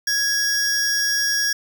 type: tone pair together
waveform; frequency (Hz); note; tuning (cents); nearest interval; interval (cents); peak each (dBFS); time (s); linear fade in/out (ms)
45% pulse; 1664 / 5597; G#6 / F8; +3 / +3; octave + major sixth; 2100; -22 / -21; 0.07-1.53; 5
effects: none